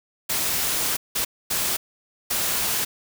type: noise bursts at uneven times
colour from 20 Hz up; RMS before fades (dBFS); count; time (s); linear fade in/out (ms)
white; -24; 4; 0.29-0.97 / 1.15-1.25 / 1.5-1.77 / 2.3-2.85; 10
effects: none